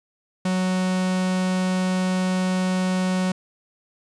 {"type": "tone", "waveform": "45% pulse", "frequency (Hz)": 185, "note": "F#3", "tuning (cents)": 0, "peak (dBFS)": -20, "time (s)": [0.45, 3.32], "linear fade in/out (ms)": 5, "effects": ["resampled to 22050 Hz", "10-bit"]}